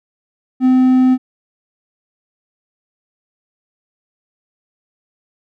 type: tone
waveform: triangle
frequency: 256.7 Hz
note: C4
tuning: 33 cents flat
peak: -6 dBFS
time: 0.6-1.18 s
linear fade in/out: 50 ms
effects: none